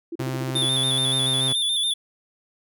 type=tone bursts; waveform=sine; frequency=335.8 Hz; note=E4; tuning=32 cents sharp; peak=-28 dBFS; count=8; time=0.12-0.652 s; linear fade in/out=5 ms; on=35 ms; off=36 ms
type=tone; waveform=sawtooth; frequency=130.81 Hz; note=C3; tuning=in tune; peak=-22 dBFS; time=0.19-1.53 s; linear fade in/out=10 ms
type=tone with vibrato; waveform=square; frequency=3520 Hz; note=A7; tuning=in tune; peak=-21 dBFS; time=0.55-1.94 s; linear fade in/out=10 ms; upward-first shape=square; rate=7 Hz; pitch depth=41 cents each way
effects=none